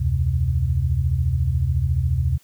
sine tone cluster, 73 / 87.1 / 128.3 Hz, D2 / F2 / C3, -10 / -4 / -34 cents, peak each -22 dBFS, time 0-2.38 s, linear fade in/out 10 ms, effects white hiss -57 dBFS RMS until 2.43 s

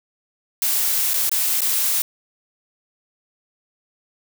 blue noise with dropouts, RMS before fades -20 dBFS, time 0.62-2.02 s, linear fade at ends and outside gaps 1 ms, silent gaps 1.135-1.141 / 1.294-1.315 / 1.607-1.617 s, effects none

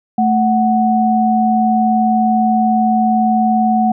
sine tone pair together, 220.3 / 741 Hz, A3 / F#5, +2 / +2 cents, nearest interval octave + major sixth, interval 2100 cents, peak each -13 dBFS, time 0.18-3.92 s, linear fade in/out 5 ms, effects none

